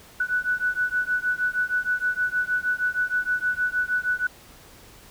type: beating tone pair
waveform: sine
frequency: 1480 / 1486.4 Hz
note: F#6 / F#6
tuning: 0 / +7 cents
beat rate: 6.4 Hz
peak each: -25 / -25 dBFS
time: 0.2-4.27 s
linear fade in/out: 5 ms
effects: pink hiss -49 dBFS RMS until 5.1 s